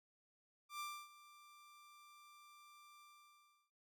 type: tone with ADSR envelope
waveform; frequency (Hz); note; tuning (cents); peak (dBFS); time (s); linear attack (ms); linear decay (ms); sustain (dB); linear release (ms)
sawtooth; 1182; D6; +11; -39; 0.69-3.71; 110; 280; -18; 700
effects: none